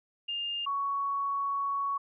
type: tone pair in turn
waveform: sine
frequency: 2813 / 1116.3 Hz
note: F7 / C#6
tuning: +12 / +12 cents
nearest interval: octave + major third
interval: 1600 cents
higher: first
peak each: -31 / -28 dBFS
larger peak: second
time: 0.28-0.66 / 0.66-1.98 s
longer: second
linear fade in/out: 10 ms
effects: none